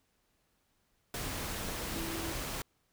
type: tone in noise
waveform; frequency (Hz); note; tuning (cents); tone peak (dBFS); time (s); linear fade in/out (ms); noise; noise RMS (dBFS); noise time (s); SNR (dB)
sine; 329.6; E4; 0; -40; 1.95-2.32; 2; pink; -38; 1.14-2.62; -5
effects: pink hiss -75 dBFS RMS until 2.92 s